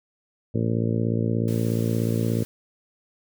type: harmonic tone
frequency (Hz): 56.8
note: A#1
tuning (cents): -44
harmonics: 2 / 3 / 4 / 5 / 6 / 7 / 8 / 9 / 10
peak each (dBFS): -24 / -29 / -27 / -33 / -32 / -36 / -32 / -38 / -40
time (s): 0.54-2.44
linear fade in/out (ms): 10
type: noise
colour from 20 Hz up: white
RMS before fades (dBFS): -43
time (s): 1.48-2.45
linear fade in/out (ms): 0
effects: none